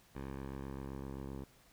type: tone with low-pass filter sweep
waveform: 10% pulse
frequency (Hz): 67.7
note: C#2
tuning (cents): -40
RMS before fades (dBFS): -44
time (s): 0.15-1.44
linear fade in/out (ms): 5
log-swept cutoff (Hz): 2100 to 800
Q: 0.72
effects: pink hiss -65 dBFS RMS until 1.72 s